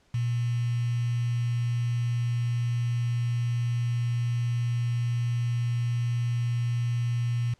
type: tone with quantisation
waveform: sine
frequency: 119.4 Hz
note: A#2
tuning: 42 cents sharp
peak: -24 dBFS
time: 0.14-7.54 s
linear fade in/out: 5 ms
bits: 7
effects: pink hiss -65 dBFS RMS until 7.59 s + low-pass 7000 Hz 12 dB/octave